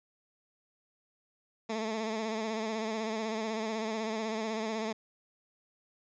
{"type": "tone with vibrato", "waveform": "15% pulse", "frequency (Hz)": 220, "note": "A3", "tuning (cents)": 0, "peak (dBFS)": -26, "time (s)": [1.69, 4.93], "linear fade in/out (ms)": 10, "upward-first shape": "sine", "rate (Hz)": 16, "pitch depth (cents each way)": 48, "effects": ["resampled to 16000 Hz"]}